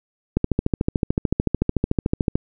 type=click train; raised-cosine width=3 ms; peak=-5 dBFS; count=28; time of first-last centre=0.37-2.355 s; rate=13.6 Hz; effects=none